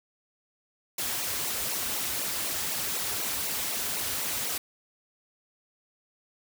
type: noise with flanger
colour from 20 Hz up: white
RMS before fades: -31 dBFS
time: 0.98-4.58 s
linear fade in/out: 5 ms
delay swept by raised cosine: 0.59 to 6.49 ms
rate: 4 Hz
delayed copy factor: -0.9
effects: none